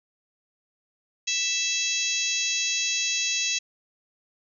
harmonic tone, 659.3 Hz, E5, in tune, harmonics 3 / 4 / 5 / 6 / 7 / 8 / 9 / 10, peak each -40 / -29 / -33 / -31 / -37 / -34 / -33 / -29 dBFS, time 1.27-3.59 s, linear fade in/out 10 ms, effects none

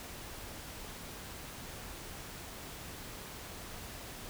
silence, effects pink hiss -46 dBFS RMS until 4.29 s

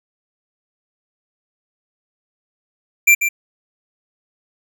square tone with echo, 2358 Hz, D7, 6 cents sharp, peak -8 dBFS, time 3.07-3.15 s, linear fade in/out 10 ms, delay 140 ms, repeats 1, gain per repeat -8 dB, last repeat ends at 3.29 s, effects none

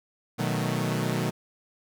sawtooth chord, B dominant seventh, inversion none, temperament equal, 123.47 / 155.56 / 185 / 220 Hz, B2 / D#3 / F#3 / A3, 0 / 0 / 0 / 0 cents, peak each -26 / -26 / -28 / -29 dBFS, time 0.38-1.31 s, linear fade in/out 20 ms, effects none

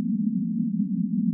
white band-pass noise, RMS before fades -25 dBFS, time 0-1.33 s, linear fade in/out 0 ms, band 170 to 250 Hz, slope 96 dB/octave, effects none

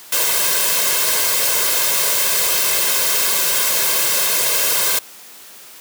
white noise with comb filter, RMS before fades -17 dBFS, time 0.12-4.99 s, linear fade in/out 5 ms, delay 1.9 ms, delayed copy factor +0.7, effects white hiss -40 dBFS RMS until 5.8 s + high-pass 200 Hz 12 dB/octave

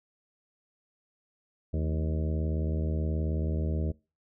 harmonic tone with a mistuned harmonic, 78.7 Hz, D#2, 20 cents sharp, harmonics 1 / 2 / 3 / 4 / 5 / 6 / 7 / 8, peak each -28 / -34 / -38 / -40 / -42 / -44 / -45 / -46 dBFS, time 1.73-3.92 s, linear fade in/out 10 ms, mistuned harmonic 3, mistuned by -90 cents, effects noise-tail reverb RT60 0.3 s tail -23 dB re dry

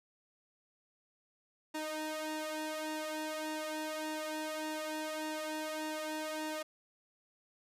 sawtooth tone with flanger, 310 Hz, D#4, 6 cents flat, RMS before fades -39 dBFS, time 1.74-6.63 s, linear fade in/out 10 ms, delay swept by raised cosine 1.1 to 2.09 ms, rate 1.7 Hz, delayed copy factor +0.8, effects resampled to 32000 Hz + 12-bit

